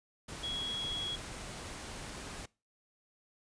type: tone in noise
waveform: sine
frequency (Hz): 3330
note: G#7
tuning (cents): +4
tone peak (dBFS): -35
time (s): 0.43-1.16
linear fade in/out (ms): 10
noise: pink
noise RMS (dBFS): -44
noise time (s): 0.28-2.46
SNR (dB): +6
effects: noise-tail reverb RT60 0.3 s tail -23 dB re dry + resampled to 22050 Hz